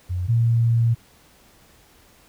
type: tone pair in turn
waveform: sine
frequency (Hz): 90 / 116.25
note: F#2 / A#2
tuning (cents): -47 / -4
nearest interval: major third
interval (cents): 443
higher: second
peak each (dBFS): -22 / -15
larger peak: second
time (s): 0.09-0.28 / 0.28-0.95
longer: second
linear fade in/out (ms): 20
effects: pink hiss -54 dBFS RMS until 2.28 s